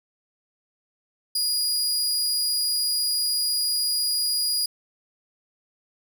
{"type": "tone", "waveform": "sawtooth", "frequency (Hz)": 4882, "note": "D#8", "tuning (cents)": -34, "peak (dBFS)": -19, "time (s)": [1.35, 4.66], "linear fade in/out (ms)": 5, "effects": []}